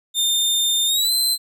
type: tone with pitch glide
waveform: sawtooth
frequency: 3617 to 4083 Hz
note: A7 to C8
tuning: +47 to -43 cents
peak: -14 dBFS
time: 0.14-1.38 s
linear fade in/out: 50 ms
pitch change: +210 cents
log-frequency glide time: 0.86-1.12 s
effects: none